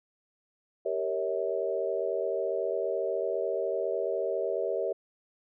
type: chord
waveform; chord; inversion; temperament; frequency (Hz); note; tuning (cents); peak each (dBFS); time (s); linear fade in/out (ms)
sine; G diminished seventh; none; equal with one note detuned; 392 / 466.2 / 554.4 / 644.2; G4 / Bb4 / Db5 / Fb5; 0 / 0 / 0 / -40; -33; 0.85-4.93; 10
effects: none